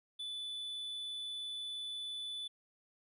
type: tone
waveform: triangle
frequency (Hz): 3483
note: A7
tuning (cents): -18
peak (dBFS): -38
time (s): 0.19-2.48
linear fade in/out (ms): 10
effects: resampled to 32000 Hz